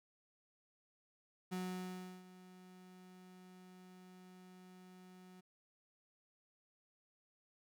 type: tone with ADSR envelope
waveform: 35% pulse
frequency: 183.5 Hz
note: F#3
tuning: 14 cents flat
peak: -37 dBFS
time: 1.51-5.41 s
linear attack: 19 ms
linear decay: 700 ms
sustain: -18 dB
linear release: 11 ms
effects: none